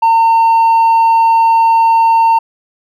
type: tone with hard clipping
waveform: triangle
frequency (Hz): 910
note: A#5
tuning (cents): -42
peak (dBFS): -5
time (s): 0.02-2.39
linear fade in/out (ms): 10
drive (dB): 1
effects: none